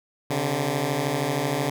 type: beating tone pair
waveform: 10% pulse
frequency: 132.6 / 145.6 Hz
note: C3 / D3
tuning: +23 / -15 cents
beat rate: 13 Hz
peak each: -19 / -17 dBFS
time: 0.3-1.7 s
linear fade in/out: 5 ms
effects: none